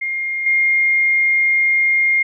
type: tone with level steps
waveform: sine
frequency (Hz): 2125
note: C7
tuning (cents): +26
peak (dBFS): -19 / -12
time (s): 0.01-2.23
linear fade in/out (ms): 10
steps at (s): 0.46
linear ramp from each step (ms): 5
effects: none